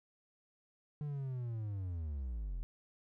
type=linear sweep; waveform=triangle; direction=down; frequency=150.6 to 38.62 Hz; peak=-35 dBFS; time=1.01-2.63 s; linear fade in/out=0 ms; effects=none